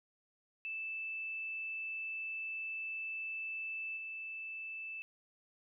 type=tone with level steps; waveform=sine; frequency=2637 Hz; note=E7; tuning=in tune; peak=-38 / -41 dBFS; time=0.65-5.02 s; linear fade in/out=0 ms; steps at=3.96 s; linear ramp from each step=20 ms; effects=none